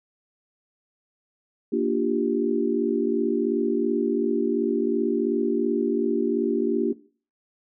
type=chord; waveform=sine; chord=G minor seventh; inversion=first; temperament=equal; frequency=233.1 / 293.7 / 349.2 / 392 Hz; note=Bb3 / D4 / F4 / G4; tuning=0 / 0 / 0 / 0 cents; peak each=-26 dBFS; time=1.72-6.93 s; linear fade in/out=10 ms; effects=noise-tail reverb RT60 0.4 s tail -17 dB re dry